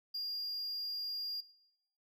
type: tone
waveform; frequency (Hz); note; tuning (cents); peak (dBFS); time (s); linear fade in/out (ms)
triangle; 4814; D8; +42; -35; 0.14-1.41; 10
effects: noise-tail reverb RT60 0.9 s tail -24 dB re dry